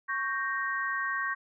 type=chord; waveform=sine; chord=G diminished; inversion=second; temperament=equal; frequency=1108.7 / 1568 / 1864.7 Hz; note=Db6 / G6 / Bb6; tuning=0 / 0 / 0 cents; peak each=-33 dBFS; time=0.08-1.35 s; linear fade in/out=20 ms; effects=none